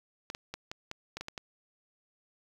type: clicks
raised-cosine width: 0.2 ms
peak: -21 dBFS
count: 9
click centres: 0.301 / 0.349 / 0.54 / 0.715 / 0.914 / 1.17 / 1.21 / 1.284 / 1.378 s
effects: 8-bit